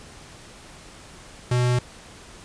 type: tone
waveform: square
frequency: 123.47 Hz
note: B2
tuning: in tune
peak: -19 dBFS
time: 1.51-1.79 s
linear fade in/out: 5 ms
effects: pink hiss -45 dBFS RMS until 2.44 s + resampled to 22050 Hz